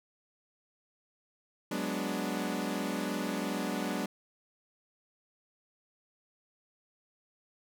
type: chord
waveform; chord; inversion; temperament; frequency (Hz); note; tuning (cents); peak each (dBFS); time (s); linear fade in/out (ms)
sawtooth; G# half-diminished seventh; third; equal; 185 / 207.7 / 246.9 / 293.7; F#3 / G#3 / B3 / D4; 0 / 0 / 0 / 0; -34 / -33 / -34 / -33; 1.71-4.06; 5
effects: none